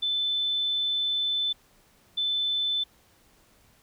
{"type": "tone pair in turn", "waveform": "sine", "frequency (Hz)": [3520, 3520], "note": ["A7", "A7"], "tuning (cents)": [0, 0], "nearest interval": "unison", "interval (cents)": 0, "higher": "neither", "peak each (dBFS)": -24, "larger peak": "neither", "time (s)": [[0.02, 1.53], [2.17, 2.84]], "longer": "first", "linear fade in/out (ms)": 10, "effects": ["pink hiss -61 dBFS RMS until 3.82 s"]}